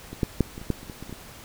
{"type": "clicks", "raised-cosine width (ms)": 3, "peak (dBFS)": [-23, -9, -6, -24, -26, -10, -30, -24, -24, -25, -23], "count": 11, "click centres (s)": [0.13, 0.232, 0.407, 0.579, 0.615, 0.703, 0.831, 0.898, 1.026, 1.095, 1.127], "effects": ["pink hiss -45 dBFS RMS until 1.44 s"]}